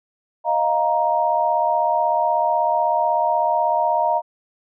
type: chord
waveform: sine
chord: Eb suspended second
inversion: none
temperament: equal with one note detuned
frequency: 622.3 / 698.5 / 936.6 Hz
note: Eb5 / F5 / Bb5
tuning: 0 / 0 / +8 cents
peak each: -22 / -21 / -19 dBFS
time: 0.44-4.22 s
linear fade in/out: 50 ms
effects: none